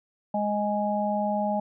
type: harmonic tone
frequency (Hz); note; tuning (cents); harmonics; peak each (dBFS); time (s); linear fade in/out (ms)
207.7; G#3; 0; 1 / 3 / 4; -28 / -28 / -28; 0.34-1.6; 5
effects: none